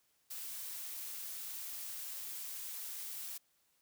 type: noise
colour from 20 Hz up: blue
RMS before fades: -44 dBFS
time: 0.3-3.38 s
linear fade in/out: 10 ms
effects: white hiss -75 dBFS RMS until 3.81 s